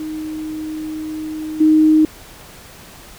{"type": "tone with level steps", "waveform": "sine", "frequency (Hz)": 311.1, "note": "D#4", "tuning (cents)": 0, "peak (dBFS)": [-23, -8], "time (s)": [0, 2.05], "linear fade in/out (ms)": 2, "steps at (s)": 1.6, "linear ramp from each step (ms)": 10, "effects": ["pink hiss -40 dBFS RMS until 3.18 s"]}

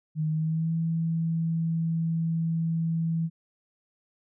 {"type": "tone with pitch glide", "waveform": "sine", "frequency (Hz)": [155.56, 164.15], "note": ["D#3", "E3"], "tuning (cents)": [0, -7], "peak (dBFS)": -24, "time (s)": [0.15, 3.3], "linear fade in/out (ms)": 50, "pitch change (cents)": 93, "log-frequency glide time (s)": [0.29, 0.73], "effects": []}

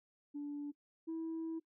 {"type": "tone pair in turn", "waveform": "sine", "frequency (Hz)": [290, 325.5], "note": ["D4", "E4"], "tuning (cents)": [-22, -22], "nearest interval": "major second", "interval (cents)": 200, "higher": "second", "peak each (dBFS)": [-38, -36], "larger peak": "second", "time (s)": [[0.34, 0.72], [1.07, 1.6]], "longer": "second", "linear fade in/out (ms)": 20, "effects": ["noise-tail reverb RT60 0.1 s tail -22 dB re dry", "tanh soft clip ceiling -36 dBFS"]}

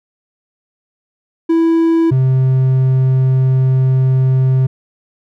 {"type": "tone pair in turn", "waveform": "triangle", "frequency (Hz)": [329.6, 130.8], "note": ["E4", "C3"], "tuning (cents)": [0, 0], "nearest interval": "octave + major third", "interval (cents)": 1600, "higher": "first", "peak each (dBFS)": -7, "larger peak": "neither", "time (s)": [[1.49, 2.11], [2.11, 4.67]], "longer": "second", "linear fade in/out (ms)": 10, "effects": []}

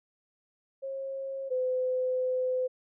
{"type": "tone pair in turn", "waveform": "sine", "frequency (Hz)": [540, 509.7], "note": ["C#5", "C5"], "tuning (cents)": [-45, -45], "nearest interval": "minor second", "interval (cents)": 100, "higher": "first", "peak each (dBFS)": [-33, -26], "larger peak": "second", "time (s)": [[0.82, 1.5], [1.5, 2.68]], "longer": "second", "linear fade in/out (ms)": 20, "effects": []}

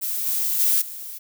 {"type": "noise with level steps", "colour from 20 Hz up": "violet", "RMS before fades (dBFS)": [-26, -23, -19, -35], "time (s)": [0.01, 1.19], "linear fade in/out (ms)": 20, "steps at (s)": [0.26, 0.59, 0.81], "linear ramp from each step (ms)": 10, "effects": []}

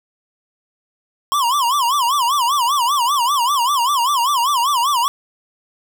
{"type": "tone with vibrato", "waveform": "square", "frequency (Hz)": 1047, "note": "C6", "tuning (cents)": 1, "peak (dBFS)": -15, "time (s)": [1.32, 5.08], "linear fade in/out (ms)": 0, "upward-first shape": "sine", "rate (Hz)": 5.1, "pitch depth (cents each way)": 210, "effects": []}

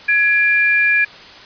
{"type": "tone pair together", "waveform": "sine", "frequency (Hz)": [1674, 2380], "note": ["G#6", "D7"], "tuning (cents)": [13, 22], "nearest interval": "tritone", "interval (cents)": 609, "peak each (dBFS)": -14, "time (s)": [0.08, 1.05], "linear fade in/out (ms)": 10, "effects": ["white hiss -38 dBFS RMS until 1.45 s", "resampled to 11025 Hz"]}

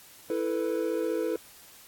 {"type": "chord", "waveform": "triangle", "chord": "E suspended fourth", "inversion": "none", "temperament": "just", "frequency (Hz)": [329.6, 439.5, 494.4], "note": ["E4", "A4", "B4"], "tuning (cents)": [0, -2, 2], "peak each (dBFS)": -29, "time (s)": [0.3, 1.36], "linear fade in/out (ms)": 2, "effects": ["white hiss -52 dBFS RMS until 1.87 s", "AAC 64 kbps"]}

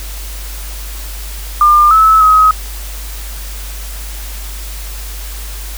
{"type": "tone with pitch steps", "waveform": "sine", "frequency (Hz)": [1200, 1300, 1268], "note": ["D6", "E6", "D#6"], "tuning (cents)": [37, -24, 32], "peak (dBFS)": -4, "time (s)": [1.61, 2.51], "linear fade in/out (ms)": 2, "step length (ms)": 300, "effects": ["added 50 Hz sine -23 dBFS peak until 5.77 s", "white hiss -30 dBFS RMS until 5.77 s"]}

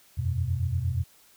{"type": "tone cluster", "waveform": "sine", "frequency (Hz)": [84.4, 92.9, 125], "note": ["E2", "F#2", "B2"], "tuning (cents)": [41, 7, 21], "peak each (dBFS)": -29, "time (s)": [0.17, 1.04], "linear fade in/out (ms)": 20, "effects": ["white hiss -58 dBFS RMS until 1.36 s"]}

